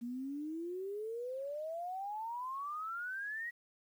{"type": "exponential sweep", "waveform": "sine", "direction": "up", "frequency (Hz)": [233.1, 1930], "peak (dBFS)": -38, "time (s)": [0.01, 3.51], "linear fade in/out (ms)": 20, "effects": ["11-bit"]}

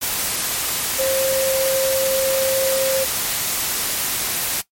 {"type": "tone in noise", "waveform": "sine", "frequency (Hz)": 532, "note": "C5", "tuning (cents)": 29, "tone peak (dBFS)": -17, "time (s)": [0.98, 3.05], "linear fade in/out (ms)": 20, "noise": "white", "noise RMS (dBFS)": -22, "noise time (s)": [0.01, 4.62], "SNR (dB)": 2, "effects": ["noise-tail reverb RT60 0.1 s tail -17 dB re dry", "MP3 64 kbps"]}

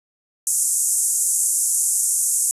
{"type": "band-pass noise", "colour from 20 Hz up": "pink", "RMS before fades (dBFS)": -20, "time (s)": [0.47, 2.51], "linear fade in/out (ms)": 0, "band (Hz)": [6900, 11000], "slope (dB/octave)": 48, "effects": ["resampled to 32000 Hz"]}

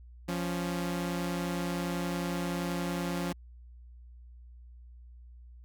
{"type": "tone pair together", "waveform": "sawtooth", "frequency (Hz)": [174.61, 277.2], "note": ["F3", "C#4"], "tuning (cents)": [0, 0], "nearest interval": "minor sixth", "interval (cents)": 800, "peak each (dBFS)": [-28, -33], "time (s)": [0.28, 3.33], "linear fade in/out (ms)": 10, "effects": ["added 60 Hz sine -48 dBFS peak until 5.64 s"]}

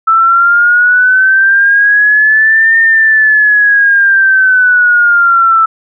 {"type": "linear two-way sweep", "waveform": "sine", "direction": "up then down", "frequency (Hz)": [1317, 1819, 1317], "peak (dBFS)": -4, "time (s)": [0.07, 5.66], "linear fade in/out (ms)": 10, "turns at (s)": 2.79, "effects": []}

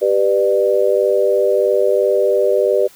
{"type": "chord", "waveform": "sine", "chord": "G major", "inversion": "none", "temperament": "equal with one note detuned", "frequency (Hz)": [392, 493.9, 596.9], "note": ["G4", "B4", "D5"], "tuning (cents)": [0, 0, 28], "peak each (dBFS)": -16, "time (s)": [0.01, 2.88], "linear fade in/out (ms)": 20, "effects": ["white hiss -46 dBFS RMS until 2.95 s"]}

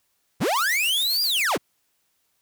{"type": "linear two-way sweep", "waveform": "45% pulse", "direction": "up then down", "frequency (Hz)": [75.8, 4903, 75.8], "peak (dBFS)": -20, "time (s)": [0.4, 1.58], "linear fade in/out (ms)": 20, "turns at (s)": 1.23}
{"type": "noise with tremolo", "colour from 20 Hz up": "blue", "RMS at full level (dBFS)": -34, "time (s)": [0.56, 1.42], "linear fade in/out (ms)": 0, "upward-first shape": "square", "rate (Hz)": 7.4, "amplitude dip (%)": 40}
{"effects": ["white hiss -70 dBFS RMS until 2.41 s"]}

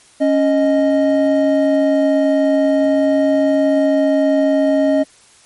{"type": "tone pair together", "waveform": "triangle", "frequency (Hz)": [277.2, 622.3], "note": ["C#4", "D#5"], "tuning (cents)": [0, 0], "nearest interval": "octave + major second", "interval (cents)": 1400, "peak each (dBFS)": -12, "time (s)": [0.2, 5.04], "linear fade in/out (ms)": 20, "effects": ["white hiss -48 dBFS RMS until 5.45 s", "MP3 48 kbps"]}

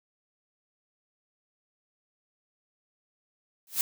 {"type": "noise with exponential growth", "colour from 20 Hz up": "blue", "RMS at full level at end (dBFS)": -21, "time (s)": [3.67, 3.81], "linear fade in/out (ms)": 1, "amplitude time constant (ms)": 29, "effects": []}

